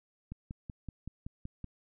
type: click train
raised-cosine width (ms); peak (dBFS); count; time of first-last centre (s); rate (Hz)
5; -28; 8; 0.32-1.643; 5.29
effects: none